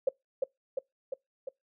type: tone with echo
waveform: sine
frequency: 533 Hz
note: C5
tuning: 32 cents sharp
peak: -21 dBFS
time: 0.07-0.09 s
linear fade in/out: 5 ms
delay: 350 ms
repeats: 4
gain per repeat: -3 dB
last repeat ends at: 1.49 s
effects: noise-tail reverb RT60 0.2 s tail -26 dB re dry